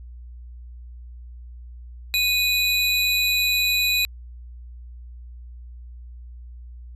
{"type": "tone pair together", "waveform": "square", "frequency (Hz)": [2489, 3954], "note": ["D#7", "B7"], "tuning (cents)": [0, 1], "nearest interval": "minor sixth", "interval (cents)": 801, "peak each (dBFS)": -22, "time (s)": [2.14, 4.05], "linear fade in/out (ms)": 0, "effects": ["added 60 Hz sine -37 dBFS peak until 6.95 s", "resampled to 32000 Hz"]}